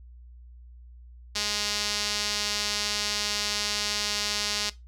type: tone with band-pass filter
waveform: sawtooth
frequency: 207.6 Hz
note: G#3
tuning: in tune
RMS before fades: -29 dBFS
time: 1.35-4.7 s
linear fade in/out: 10 ms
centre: 4800 Hz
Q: 2.1
effects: noise-tail reverb RT60 0.2 s tail -17 dB re dry + added 60 Hz sine -45 dBFS peak until 4.87 s